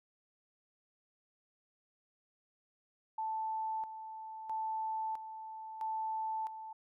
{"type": "tone with tremolo", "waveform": "sine", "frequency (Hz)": 880, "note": "A5", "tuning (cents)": 0, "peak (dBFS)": -34, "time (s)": [3.18, 6.73], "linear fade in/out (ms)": 5, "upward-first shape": "square", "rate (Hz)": 0.76, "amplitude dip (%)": 65, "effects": []}